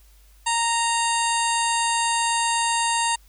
harmonic tone with a mistuned harmonic, 928 Hz, A#5, 8 cents flat, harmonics 1 / 2 / 3 / 4 / 5 / 7 / 8 / 9 / 10, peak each -22 / -30 / -29 / -32 / -33 / -35 / -30 / -33 / -32 dBFS, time 0.46-3.16 s, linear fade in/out 10 ms, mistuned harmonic 9, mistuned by -49 cents, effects added 50 Hz sine -50 dBFS peak until 3.28 s + white hiss -59 dBFS RMS until 3.28 s

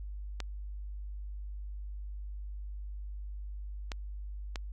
clicks, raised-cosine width 0.2 ms, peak -20 dBFS, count 3, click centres 0.403 / 3.918 / 4.558 s, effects added 50 Hz sine -38 dBFS peak until 4.72 s

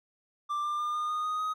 triangle tone with pitch steps, 1180 / 1192.3 / 1204.8 / 1217.4 / 1230.1 / 1243 / 1256 Hz, D6 / D6 / D6 / D#6 / D#6 / D#6 / D#6, +8 / +26 / +44 / -38 / -20 / -2 / +16 cents, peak -27 dBFS, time 0.49-1.54 s, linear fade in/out 20 ms, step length 150 ms, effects none

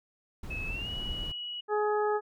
brown noise, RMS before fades -38 dBFS, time 0.43-1.32 s, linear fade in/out 5 ms
sine tone with pitch glide, 2588 to 2922 Hz, E7 to F#7, -32 to -22 cents, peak -35 dBFS, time 0.5-1.61 s, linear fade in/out 10 ms, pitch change +210 cents, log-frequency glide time 0.67-0.9 s
harmonic tone, 420.5 Hz, G#4, 22 cents sharp, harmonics 1 / 2 / 3 / 4, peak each -27 / -31 / -35 / -40 dBFS, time 1.68-2.21 s, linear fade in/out 50 ms
effects none

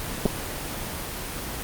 clicks, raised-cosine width 2 ms, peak -7 dBFS, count 2, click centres 0.255 / 0.26 s, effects pink hiss -32 dBFS RMS until 1.63 s + Opus 24 kbps

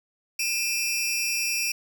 sawtooth tone cluster, 2411 / 2641 / 5610 Hz, D7 / E7 / F8, +45 / +3 / +7 cents, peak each -26 dBFS, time 0.39-1.72 s, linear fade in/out 5 ms, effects 8-bit

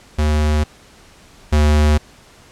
square tone pair in turn, 75.7 / 75.18 Hz, D#2 / D2, -47 / +41 cents, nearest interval unison, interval 12 cents, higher first, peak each -14 / -11 dBFS, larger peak second, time 0.18-0.64 / 1.52-1.98 s, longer neither, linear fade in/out 10 ms, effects pink hiss -46 dBFS RMS until 2.51 s + low-pass 9000 Hz 12 dB/octave

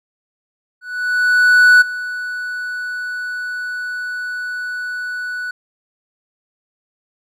triangle tone with ADSR envelope, 1481 Hz, F#6, 1 cent sharp, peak -3 dBFS, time 0.81-5.51 s, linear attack 1000 ms, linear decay 16 ms, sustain -17 dB, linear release 4 ms, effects none

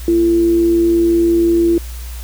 sine tone with amplitude modulation, 338.8 Hz, E4, 48 cents sharp, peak -8 dBFS, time 0.08-1.78 s, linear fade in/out 2 ms, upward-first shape sine, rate 106 Hz, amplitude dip 30%, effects added 60 Hz sine -25 dBFS peak until 2.23 s + white hiss -37 dBFS RMS until 2.23 s

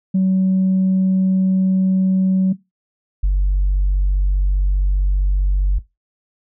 sine tone pair in turn, 188.5 / 47.58 Hz, F#3 / F#1, +32 / +49 cents, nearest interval 2 octaves, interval 2383 cents, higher first, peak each -11 dBFS, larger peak neither, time 0.14-2.53 / 3.23-5.79 s, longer second, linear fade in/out 10 ms, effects noise-tail reverb RT60 0.2 s tail -18 dB re dry + tanh soft clip ceiling -10 dBFS

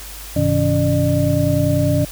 sine tone cluster, 97.4 / 128 / 157.7 / 283.3 / 600 Hz, G2 / C3 / D#3 / C#4 / D5, -11 / -38 / +24 / +38 / +37 cents, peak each -20 dBFS, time 0.36-2.05 s, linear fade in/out 5 ms, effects added 50 Hz sine -35 dBFS peak until 2.11 s + white hiss -35 dBFS RMS until 2.11 s

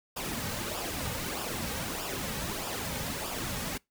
pink noise with flanger, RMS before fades -35 dBFS, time 0.16-3.78 s, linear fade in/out 10 ms, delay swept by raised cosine 0.48 to 2.98 ms, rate 1.6 Hz, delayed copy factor -0.6, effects noise-tail reverb RT60 0.2 s tail -25 dB re dry

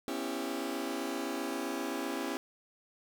sawtooth chord, C# half-diminished seventh, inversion third, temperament just, 249.5 / 277.2 / 332.6 / 399.1 Hz, B3 / C#4 / E4 / G4, +18 / 0 / +16 / +31 cents, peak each -37 / -34 / -35 / -37 dBFS, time 0.08-2.37 s, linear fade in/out 0 ms, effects none

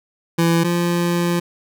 25% pulse tone pair in turn, 167.6 / 173.11 Hz, E3 / F3, +29 / -15 cents, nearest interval minor second, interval 56 cents, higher second, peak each -10 / -13 dBFS, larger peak first, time 0.38-0.64 / 0.64-1.4 s, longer second, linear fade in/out 10 ms, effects none

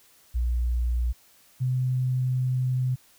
sine tone pair in turn, 60.1 / 127.75 Hz, B1 / C3, -46 / -41 cents, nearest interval octave + minor second, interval 1305 cents, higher second, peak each -22 dBFS, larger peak neither, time 0.34-1.13 / 1.6-2.96 s, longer second, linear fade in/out 20 ms, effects white hiss -58 dBFS RMS until 3.18 s

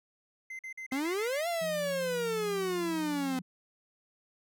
triangle tone bursts, 2070 Hz, C7, 19 cents flat, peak -37 dBFS, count 7, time 0.5-1.413 s, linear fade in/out 5 ms, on 91 ms, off 46 ms
45% pulse exponential two-way sweep, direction up then down, 254.9 to 698.5 to 254.9 Hz, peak -30 dBFS, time 0.92-3.39 s, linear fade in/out 2 ms, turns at 1.48 s
sine tone with pitch glide, 175.2 to 179.61 Hz, F3 to F3, +6 to +49 cents, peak -40 dBFS, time 1.61-3.42 s, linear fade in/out 10 ms, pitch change +43 cents, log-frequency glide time 2.39-2.56 s
effects none

